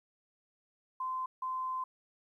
sine tone bursts at uneven times, 1033 Hz, C6, 22 cents flat, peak -33 dBFS, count 2, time 1-1.26 / 1.42-1.84 s, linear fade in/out 5 ms, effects 12-bit

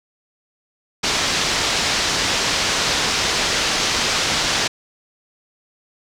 white low-pass noise, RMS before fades -20 dBFS, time 1.03-4.68 s, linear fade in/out 10 ms, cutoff 6000 Hz, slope 24 dB/octave, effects none

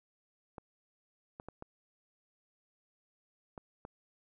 clicks, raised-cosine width 1 ms, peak -30 dBFS, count 6, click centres 0.582 / 1.399 / 1.486 / 1.624 / 3.578 / 3.851 s, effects none

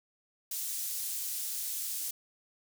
pink high-pass noise, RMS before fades -36 dBFS, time 0.51-2.11 s, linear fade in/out 5 ms, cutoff 7600 Hz, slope 12 dB/octave, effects none

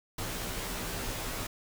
pink noise with comb filter, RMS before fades -36 dBFS, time 0.18-1.47 s, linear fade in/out 5 ms, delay 14 ms, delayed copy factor -1, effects none

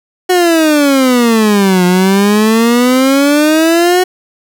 30% pulse exponential two-way sweep, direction down then up, 370 to 177.6 to 370 Hz, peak -4 dBFS, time 0.29-4.04 s, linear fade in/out 10 ms, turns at 1.85 s, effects none

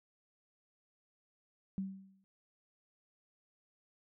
sine tone with exponential decay, 192.6 Hz, G3, 30 cents flat, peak -32 dBFS, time 1.78-2.24 s, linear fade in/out 0 ms, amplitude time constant 100 ms, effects none

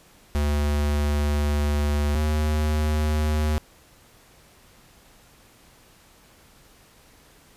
square tone pair in turn, 73.42 / 76.25 Hz, D2 / D#2, 0 / -34 cents, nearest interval minor second, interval 66 cents, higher second, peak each -21 dBFS, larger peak neither, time 0.35-2.15 / 2.15-3.58 s, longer first, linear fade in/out 0 ms, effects pink hiss -54 dBFS RMS until 7.56 s + resampled to 32000 Hz

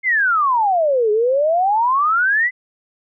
sine exponential two-way sweep, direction down then up, 2152 to 413.3 to 2042 Hz, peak -13 dBFS, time 0.03-2.51 s, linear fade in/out 50 ms, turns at 1.11 s, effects none

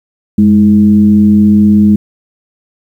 sine tone with frequency modulation, 207.7 Hz, G#3, in tune, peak -3 dBFS, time 0.38-1.96 s, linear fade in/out 5 ms, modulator 114 Hz, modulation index 0.48, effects 7-bit

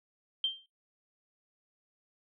sine tone with exponential decay, 3154 Hz, G7, 10 cents sharp, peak -24 dBFS, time 0.44-0.66 s, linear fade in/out 2 ms, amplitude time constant 47 ms, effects noise-tail reverb RT60 0.2 s tail -22 dB re dry

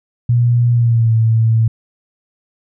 sine tone with pitch glide, 120 to 112.61 Hz, B2 to A2, -49 to +41 cents, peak -9 dBFS, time 0.29-1.68 s, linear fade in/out 5 ms, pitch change -110 cents, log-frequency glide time 0.72-1.13 s, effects none

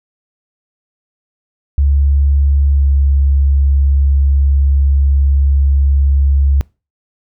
sine tone with pitch glide, 70.2 to 69.31 Hz, C#2 to C#2, +22 to 0 cents, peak -8 dBFS, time 1.78-6.61 s, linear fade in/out 0 ms, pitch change -22 cents, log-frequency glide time 2.72-2.86 s, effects noise-tail reverb RT60 0.3 s tail -24 dB re dry

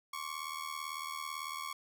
sawtooth ring-modulated tone, 1108.7 Hz, C#6, in tune, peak -32 dBFS, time 0.13-1.73 s, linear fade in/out 5 ms, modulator 39 Hz, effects none

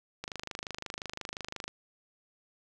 click train, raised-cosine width 0.2 ms, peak -20 dBFS, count 38, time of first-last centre 0.24-1.68 s, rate 25.7 Hz, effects none

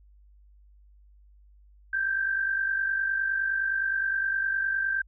sine tone pair together, 1568 / 1617.7 Hz, G6 / G#6, 0 / -46 cents, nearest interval minor second, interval 54 cents, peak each -25 / -33 dBFS, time 1.93-5.02 s, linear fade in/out 5 ms, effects added 50 Hz sine -53 dBFS peak until 5.07 s

